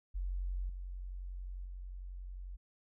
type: tone with level steps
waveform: sine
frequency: 45.59 Hz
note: F#1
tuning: 25 cents flat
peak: -34 / -40 / -42 dBFS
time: 0.14-2.57 s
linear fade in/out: 20 ms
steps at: 0.69 / 1.65 s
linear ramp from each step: 5 ms
effects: none